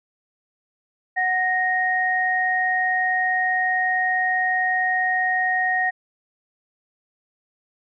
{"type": "tone pair together", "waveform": "sine", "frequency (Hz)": [740, 1864.7], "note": ["F#5", "A#6"], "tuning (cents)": [0, 0], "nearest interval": "octave + major third", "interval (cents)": 1600, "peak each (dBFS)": [-23, -20], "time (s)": [1.16, 5.91], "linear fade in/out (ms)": 20, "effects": []}